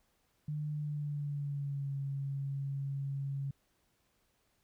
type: tone with pitch glide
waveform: sine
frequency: 150 to 138.35 Hz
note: D3 to C#3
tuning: +37 to -3 cents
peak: -34 dBFS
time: 0.48-3.51 s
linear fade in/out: 5 ms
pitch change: -140 cents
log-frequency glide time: 0.71-1.96 s
effects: pink hiss -75 dBFS RMS until 4.63 s